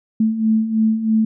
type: beating tone pair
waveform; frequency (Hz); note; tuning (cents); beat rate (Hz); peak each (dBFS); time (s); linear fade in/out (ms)
sine; 217.9 / 221; A3 / A3; -17 / +8; 3.1; -21 / -15; 0.2-1.25; 5
effects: none